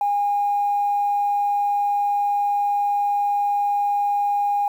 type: tone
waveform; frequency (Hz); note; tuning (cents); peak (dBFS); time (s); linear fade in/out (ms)
sine; 815; G#5; -33; -17; 0.01-4.68; 2
effects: tanh soft clip ceiling -13 dBFS + 8-bit